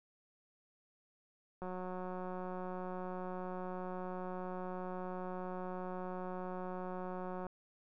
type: click train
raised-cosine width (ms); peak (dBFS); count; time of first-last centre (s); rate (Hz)
1; -30; 1071; 1.62-7.467; 183
effects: none